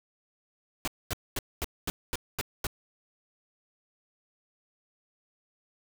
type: noise bursts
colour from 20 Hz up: pink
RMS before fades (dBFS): -31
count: 8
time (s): 0.85-2.668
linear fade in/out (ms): 0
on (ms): 26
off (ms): 230
effects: none